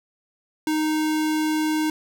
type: tone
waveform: square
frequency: 310 Hz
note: D#4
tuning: 6 cents flat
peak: -21 dBFS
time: 0.67-1.9 s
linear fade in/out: 2 ms
effects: none